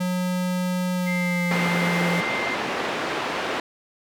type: tone with pitch glide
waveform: square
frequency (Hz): 181.3 to 173.81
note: F#3 to F3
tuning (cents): -35 to -8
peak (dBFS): -23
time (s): 0-2.21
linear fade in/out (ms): 10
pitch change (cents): -73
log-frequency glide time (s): 0.94-1.67
type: tone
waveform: sine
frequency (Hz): 2089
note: C7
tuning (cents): -3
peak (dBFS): -27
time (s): 1.06-2.56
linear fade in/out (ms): 20
type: band-pass noise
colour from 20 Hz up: pink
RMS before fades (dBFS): -27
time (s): 1.51-3.6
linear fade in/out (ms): 2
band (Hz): 310 to 2800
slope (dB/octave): 12
effects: none